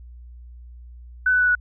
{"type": "tone with pitch steps", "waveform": "sine", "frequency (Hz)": [1504, 1492.7, 1481.6, 1470.5], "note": ["F#6", "F#6", "F#6", "F#6"], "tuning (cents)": [28, 15, 2, -11], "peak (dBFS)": -15, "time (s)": [1.26, 1.552], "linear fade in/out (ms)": 5, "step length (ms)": 73, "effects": ["added 60 Hz sine -39 dBFS peak until 1.6 s"]}